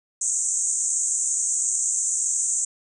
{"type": "band-pass noise", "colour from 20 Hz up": "pink", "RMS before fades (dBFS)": -24, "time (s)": [0.21, 2.65], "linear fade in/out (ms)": 5, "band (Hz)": [6400, 8500], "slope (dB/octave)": 96, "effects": []}